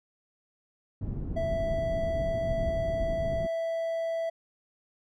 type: low-pass noise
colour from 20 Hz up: pink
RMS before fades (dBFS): -33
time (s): 1.01-3.47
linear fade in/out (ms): 5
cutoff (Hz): 230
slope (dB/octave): 12
type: tone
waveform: triangle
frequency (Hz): 660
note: E5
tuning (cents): +2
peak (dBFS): -26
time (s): 1.36-4.3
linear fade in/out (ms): 10
effects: none